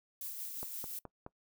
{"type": "noise with tremolo", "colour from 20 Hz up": "violet", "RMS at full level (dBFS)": -41, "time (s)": [0.21, 0.99], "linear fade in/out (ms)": 2, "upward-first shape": "sine", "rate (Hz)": 5.7, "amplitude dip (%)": 35}
{"type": "click train", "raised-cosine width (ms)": 1, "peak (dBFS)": -30, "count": 4, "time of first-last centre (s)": [0.63, 1.264], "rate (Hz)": 4.73}
{"effects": ["noise-tail reverb RT60 0.1 s tail -22 dB re dry"]}